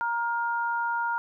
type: tone pair together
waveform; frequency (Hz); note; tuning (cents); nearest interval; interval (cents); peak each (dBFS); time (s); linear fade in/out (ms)
sine; 938 / 1412.7; A#5 / F6; +11 / +19; perfect fifth; 708; -27 / -29; 0.01-1.18; 0
effects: none